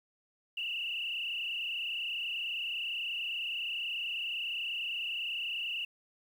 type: tone with frequency modulation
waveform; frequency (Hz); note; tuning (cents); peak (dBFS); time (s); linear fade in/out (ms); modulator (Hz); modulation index
sine; 2794; F7; 0; -33; 0.57-5.85; 5; 30.6; 4.4
effects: 10-bit